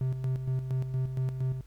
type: tone with tremolo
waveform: triangle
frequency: 130 Hz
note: C3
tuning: 11 cents flat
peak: -24 dBFS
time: 0.01-1.61 s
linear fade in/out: 2 ms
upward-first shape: square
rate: 4.3 Hz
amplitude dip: 55%
effects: added 50 Hz sine -49 dBFS peak until 1.66 s + pink hiss -66 dBFS RMS until 1.66 s